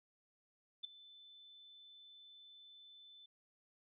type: tone with ADSR envelope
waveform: sine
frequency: 3520 Hz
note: A7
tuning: in tune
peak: -38 dBFS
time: 0.83-3.26 s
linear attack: 16 ms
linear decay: 7 ms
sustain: -19 dB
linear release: 5 ms
effects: none